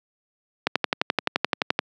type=click train; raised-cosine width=0.3 ms; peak=-3 dBFS; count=14; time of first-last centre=0.67-1.791 s; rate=11.6 Hz; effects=high-pass 200 Hz 12 dB/octave